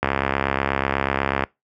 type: click train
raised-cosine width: 0.5 ms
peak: -4 dBFS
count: 97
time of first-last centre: 0.03-1.438 s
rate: 68.2 Hz
effects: noise-tail reverb RT60 0.2 s tail -24 dB re dry + high-pass 60 Hz 12 dB/octave